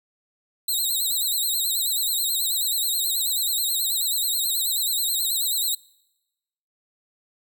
10% pulse tone with vibrato, 3951 Hz, B7, in tune, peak -15 dBFS, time 0.68-5.75 s, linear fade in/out 5 ms, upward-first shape sine, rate 9.3 Hz, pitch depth 110 cents each way, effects noise-tail reverb RT60 1.0 s tail -25 dB re dry

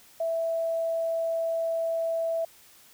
sine tone, 659.3 Hz, E5, in tune, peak -25 dBFS, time 0.2-2.45 s, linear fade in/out 5 ms, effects white hiss -55 dBFS RMS until 2.93 s

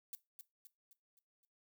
violet noise with echo, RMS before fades -45 dBFS, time 0.13-0.15 s, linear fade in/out 0 ms, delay 260 ms, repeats 5, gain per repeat -6 dB, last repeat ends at 1.45 s, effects noise-tail reverb RT60 0.2 s tail -17 dB re dry

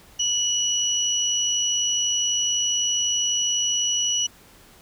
sine tone pair together, 2938 / 5876 Hz, F#7 / F#8, -13 / -13 cents, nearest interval octave, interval 1200 cents, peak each -23 dBFS, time 0.19-4.27 s, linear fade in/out 10 ms, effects pink hiss -51 dBFS RMS until 4.81 s

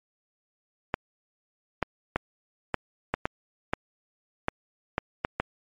clicks, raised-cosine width 0.5 ms, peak -9 dBFS, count 11, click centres 0.941 / 1.827 / 2.16 / 2.743 / 3.14 / 3.255 / 3.735 / 4.484 / 4.981 / 5.249 / 5.4 s, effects MP3 48 kbps

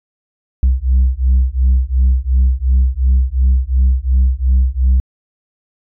sine beating tone pair, 62.9 / 65.7 Hz, B1 / C2, +32 / +8 cents, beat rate 2.8 Hz, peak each -11 dBFS, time 0.63-5 s, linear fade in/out 0 ms, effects tanh soft clip ceiling -6 dBFS

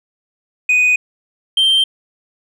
sine tone pair in turn, 2489 / 3143 Hz, D#7 / G7, 0 / +4 cents, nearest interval major third, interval 404 cents, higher second, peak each -7 dBFS, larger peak neither, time 0.69-0.96 / 1.57-1.84 s, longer neither, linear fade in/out 5 ms, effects tanh soft clip ceiling -9 dBFS

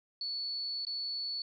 sine tone with dropouts, 4435 Hz, C#8, in tune, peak -34 dBFS, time 0.21-1.42 s, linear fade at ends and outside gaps 2 ms, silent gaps 0.851-0.868 s, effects none

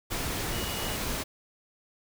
sine tone in noise, 2906 Hz, F#7, 32 cents flat, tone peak -40 dBFS, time 0.51-0.97 s, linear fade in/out 20 ms, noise pink, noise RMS -32 dBFS, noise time 0.1-1.24 s, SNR -11 dB, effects none

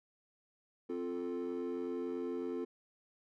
triangle chord, F major, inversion second, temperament equal, 261.6 / 349.2 / 440 Hz, C4 / F4 / A4, 0 / 0 / 0 cents, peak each -38 / -37 / -38 dBFS, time 0.89-2.65 s, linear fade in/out 10 ms, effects tanh soft clip ceiling -29 dBFS

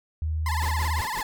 sine tone, 78.5 Hz, D#2, 16 cents sharp, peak -24 dBFS, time 0.22-1.01 s, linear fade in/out 0 ms
30% pulse tone with vibrato, 947 Hz, A#5, 27 cents sharp, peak -25 dBFS, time 0.46-1.23 s, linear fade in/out 2 ms, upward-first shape sine, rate 18 Hz, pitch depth 190 cents each way
pink noise with tremolo, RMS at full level -36 dBFS, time 0.61-1.22 s, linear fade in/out 5 ms, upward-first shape sine, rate 5.5 Hz, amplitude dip 90%
effects none

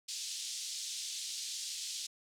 pink band-pass noise, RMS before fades -41 dBFS, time 0.08-2.07 s, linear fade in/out 10 ms, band 3600 to 8300 Hz, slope 24 dB/octave, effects none

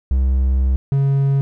triangle tone pair in turn, 65.41 / 137.88 Hz, C2 / C#3, 0 / -9 cents, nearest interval octave + minor second, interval 1291 cents, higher second, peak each -11 dBFS, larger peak neither, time 0.11-0.76 / 0.92-1.41 s, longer first, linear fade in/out 0 ms, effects none

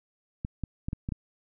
clicks, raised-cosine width 5 ms, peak -19 dBFS, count 6, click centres 0.449 / 0.637 / 0.885 / 0.931 / 1.089 / 1.122 s, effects none

